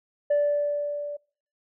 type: tone with level ramp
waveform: sine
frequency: 583 Hz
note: D5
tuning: 13 cents flat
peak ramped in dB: -16 to -31 dBFS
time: 0.3-1.17 s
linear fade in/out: 10 ms
effects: noise-tail reverb RT60 0.5 s tail -26 dB re dry + tanh soft clip ceiling -17 dBFS